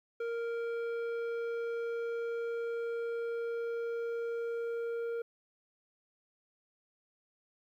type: tone with low-pass filter sweep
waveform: square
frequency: 465.5 Hz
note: A#4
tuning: 2 cents flat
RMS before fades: -36 dBFS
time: 0.2-5.22 s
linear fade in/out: 5 ms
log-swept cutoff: 1700 to 1100 Hz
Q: 0.76
effects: 12-bit